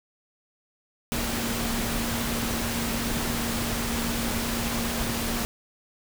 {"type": "tone in noise", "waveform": "sine", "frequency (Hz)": 233.1, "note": "A#3", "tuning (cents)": 0, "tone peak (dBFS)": -31, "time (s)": [1.12, 5.45], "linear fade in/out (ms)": 0, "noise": "pink", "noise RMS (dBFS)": -29, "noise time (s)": [1.12, 5.45], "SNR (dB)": -5, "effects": []}